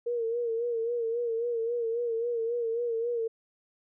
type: tone with vibrato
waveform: sine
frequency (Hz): 466.2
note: A#4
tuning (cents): 0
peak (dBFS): -27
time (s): 0.06-3.28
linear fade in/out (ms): 10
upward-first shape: sine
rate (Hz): 3.7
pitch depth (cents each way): 60
effects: none